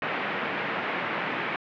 white band-pass noise, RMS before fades -30 dBFS, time 0.02-1.56 s, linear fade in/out 2 ms, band 150 to 2400 Hz, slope 24 dB/octave, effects low-pass 4000 Hz 12 dB/octave

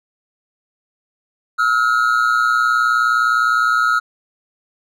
triangle tone pair together, 1300 / 1419.5 Hz, E6 / F6, -24 / +28 cents, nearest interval major second, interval 152 cents, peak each -14 dBFS, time 1.58-4 s, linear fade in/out 20 ms, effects none

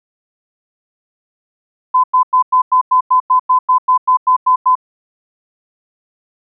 sine tone bursts, 1015 Hz, B5, 47 cents sharp, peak -7 dBFS, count 15, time 1.94-4.754 s, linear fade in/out 10 ms, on 98 ms, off 96 ms, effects none

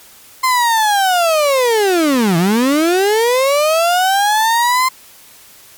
35% pulse linear two-way sweep, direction down then up, 1046.5 to 161.2 to 1046.5 Hz, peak -9 dBFS, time 0.43-4.89 s, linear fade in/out 10 ms, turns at 2.37 s, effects white hiss -42 dBFS RMS until 5.77 s + MP3 96 kbps

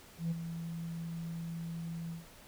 sine tone with ADSR envelope, 166.5 Hz, E3, 18 cents sharp, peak -27 dBFS, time 0.18-2.26 s, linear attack 130 ms, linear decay 23 ms, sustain -10 dB, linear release 160 ms, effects tanh soft clip ceiling -29 dBFS + pink hiss -56 dBFS RMS until 2.47 s

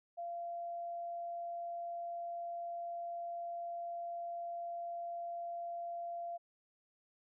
sine tone, 688 Hz, F5, 26 cents flat, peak -39 dBFS, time 0.17-6.38 s, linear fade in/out 20 ms, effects none

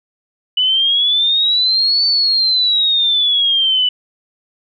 sine exponential two-way sweep, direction up then down, 2966 to 4534 to 2966 Hz, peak -11 dBFS, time 0.57-3.89 s, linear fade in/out 5 ms, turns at 2.06 s, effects none

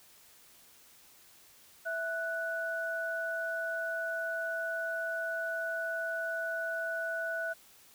sine tone pair together, 659.3 / 1480 Hz, E5 / F#6, 0 / 0 cents, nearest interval octave + major second, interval 1400 cents, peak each -36 / -34 dBFS, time 1.85-7.54 s, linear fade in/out 20 ms, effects white hiss -59 dBFS RMS until 7.94 s

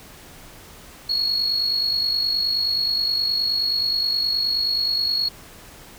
sine tone with amplitude modulation, 4329 Hz, C#8, 42 cents flat, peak -15 dBFS, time 1.09-5.29 s, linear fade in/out 10 ms, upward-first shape sine, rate 49.5 Hz, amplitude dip 60%, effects tanh soft clip ceiling -15 dBFS + pink hiss -44 dBFS RMS until 5.98 s

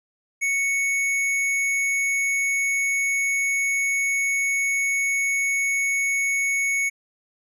square tone, 2217 Hz, C#7, in tune, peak -21 dBFS, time 0.41-6.9 s, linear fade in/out 20 ms, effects low-pass 12000 Hz 12 dB/octave

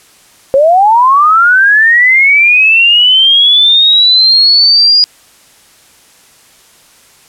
sine linear sweep, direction up, 523.3 to 4900 Hz, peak -3 dBFS, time 0.54-5.04 s, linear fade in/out 0 ms, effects white hiss -43 dBFS RMS until 7.28 s + low-pass 11000 Hz 12 dB/octave

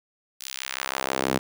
sawtooth tone with high-pass filter sweep, 66.2 Hz, C2, 21 cents sharp, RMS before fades -29 dBFS, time 0.4-1.39 s, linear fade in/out 10 ms, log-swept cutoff 4900 to 220 Hz, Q 0.91, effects none

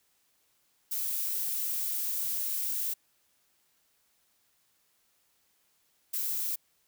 violet noise bursts at uneven times, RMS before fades -32 dBFS, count 2, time 0.91-2.94 / 6.13-6.56 s, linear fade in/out 10 ms, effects white hiss -71 dBFS RMS until 6.87 s

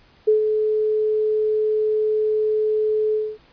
sine tone with ADSR envelope, 430 Hz, A4, 40 cents flat, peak -11 dBFS, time 0.27-3.38 s, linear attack 13 ms, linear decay 120 ms, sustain -6 dB, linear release 240 ms, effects pink hiss -54 dBFS RMS until 3.52 s + resampled to 11025 Hz

